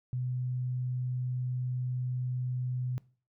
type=tone; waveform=sine; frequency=125.9 Hz; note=B2; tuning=34 cents sharp; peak=-30 dBFS; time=0.13-2.98 s; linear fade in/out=0 ms; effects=noise-tail reverb RT60 0.4 s tail -21 dB re dry